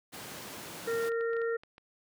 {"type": "high-pass noise", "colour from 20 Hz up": "pink", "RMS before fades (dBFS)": -44, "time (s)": [0.12, 1.1], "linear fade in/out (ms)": 20, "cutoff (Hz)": 170, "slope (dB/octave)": 12}
{"type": "harmonic tone", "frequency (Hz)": 461, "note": "A#4", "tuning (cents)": -19, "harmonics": [1, 3, 4], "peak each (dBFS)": [-29, -39, -41], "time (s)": [0.87, 1.57], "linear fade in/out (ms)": 10}
{"type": "clicks", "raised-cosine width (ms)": 0.3, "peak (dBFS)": -35, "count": 7, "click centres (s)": [1.119, 1.21, 1.333, 1.367, 1.417, 1.635, 1.781]}
{"effects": []}